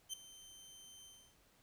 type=tone with ADSR envelope; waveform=20% pulse; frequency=3100 Hz; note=G7; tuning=20 cents flat; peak=-33 dBFS; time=0.09-1.36 s; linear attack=44 ms; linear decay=3 ms; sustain=-17 dB; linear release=310 ms; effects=pink hiss -70 dBFS RMS until 1.62 s